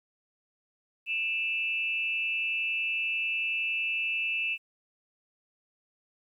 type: tone with amplitude modulation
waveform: sine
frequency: 2650 Hz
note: E7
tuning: 9 cents sharp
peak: -24 dBFS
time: 1.06-4.58 s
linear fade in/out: 50 ms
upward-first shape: sine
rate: 231 Hz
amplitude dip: 70%
effects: 11-bit